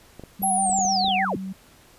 clicks, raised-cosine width 2 ms, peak -25 dBFS, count 8, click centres 0.196 / 0.237 / 0.419 / 0.695 / 0.789 / 0.852 / 1.045 / 1.082 s
sine tone with pitch glide, 196 to 190.53 Hz, G3 to G3, 0 to -49 cents, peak -29 dBFS, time 0.39-1.53 s, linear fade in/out 10 ms, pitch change -49 cents, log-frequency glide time 1.1-1.31 s
sine linear sweep, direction down, 11530 to 55.1 Hz, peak -23 dBFS, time 0.42-1.37 s, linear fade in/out 10 ms
sine tone with vibrato, 754 Hz, F#5, 32 cents sharp, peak -21 dBFS, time 0.43-1.25 s, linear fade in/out 5 ms, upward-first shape square, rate 6.6 Hz, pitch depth 41 cents each way
effects pink hiss -53 dBFS RMS until 1.98 s + resampled to 32000 Hz

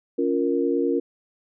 sine chord, Bb minor, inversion first, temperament just, 279.7 / 349.6 / 466.2 Hz, Db4 / F4 / Bb4, +16 / +2 / 0 cents, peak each -24 dBFS, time 0.18-1 s, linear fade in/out 10 ms, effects none

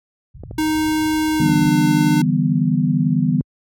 pink low-pass noise, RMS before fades -33 dBFS, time 0.34-1.69 s, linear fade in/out 10 ms, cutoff 140 Hz, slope 48 dB/octave
clicks, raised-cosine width 2 ms, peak -20 dBFS, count 3, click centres 0.436 / 0.511 / 1.493 s
square tone with pitch glide, 311.1 to 300 Hz, D#4 to D4, 0 to +37 cents, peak -17 dBFS, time 0.58-2.22 s, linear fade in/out 5 ms, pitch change -63 cents, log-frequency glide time 1.38-1.53 s
sine chord, E minor seventh, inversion third, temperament equal, 146.83 / 164.81 / 196 / 246.9 Hz, D3 / E3 / G3 / B3, 0 / 0 / 0 / 0 cents, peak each -20 / -19 / -21 / -19 dBFS, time 1.4-3.41 s, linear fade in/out 2 ms
effects high-pass 60 Hz 12 dB/octave

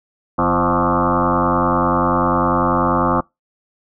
sine tone with frequency modulation, 701 Hz, F5, 6 cents sharp, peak -13 dBFS, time 0.38-3.21 s, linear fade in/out 10 ms, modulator 90.2 Hz, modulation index 6.4, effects noise-tail reverb RT60 0.2 s tail -25 dB re dry

